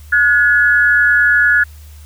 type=tone pair together; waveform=sine; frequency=1448.7 / 1700 Hz; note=F#6 / G#6; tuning=-37 / +40 cents; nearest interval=minor third; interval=277 cents; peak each=-11 dBFS; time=0.12-1.64 s; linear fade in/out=10 ms; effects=added 75 Hz sine -34 dBFS peak until 2.05 s + white hiss -47 dBFS RMS until 2.05 s